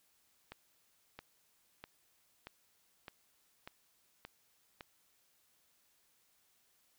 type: accelerating click train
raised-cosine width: 0.3 ms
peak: -30 dBFS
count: 8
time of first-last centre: 0.52-4.808 s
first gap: 670 ms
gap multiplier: 0.97
effects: white hiss -73 dBFS RMS until 6.98 s